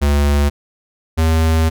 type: tone pair in turn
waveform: square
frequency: 72 / 80.5 Hz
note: D2 / E2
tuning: -34 / -41 cents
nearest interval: major second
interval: 193 cents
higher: second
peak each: -12 / -12 dBFS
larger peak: neither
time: 0.01-0.5 / 1.17-1.7 s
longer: second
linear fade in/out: 20 ms
effects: none